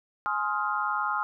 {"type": "chord", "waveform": "sine", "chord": "F minor seventh", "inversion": "first", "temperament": "just", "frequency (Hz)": [838.1, 1047.7, 1257.2, 1396.9], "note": ["Ab5", "C6", "Eb6", "F6"], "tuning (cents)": [16, 2, 18, 0], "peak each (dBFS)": [-32, -32, -30, -31], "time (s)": [0.26, 1.23], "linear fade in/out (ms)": 0, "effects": []}